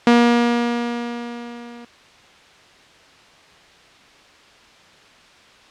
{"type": "tone with level ramp", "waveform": "sawtooth", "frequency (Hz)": 237.9, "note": "A#3", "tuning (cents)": 35, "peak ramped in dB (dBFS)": [-5, -33], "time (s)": [0.07, 1.85], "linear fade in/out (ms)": 2, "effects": ["white hiss -48 dBFS RMS until 5.7 s", "low-pass 4000 Hz 12 dB/octave"]}